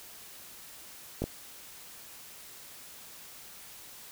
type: clicks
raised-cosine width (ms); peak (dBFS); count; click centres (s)
2; -18; 2; 1.22 / 1.24
effects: white hiss -49 dBFS RMS until 4.11 s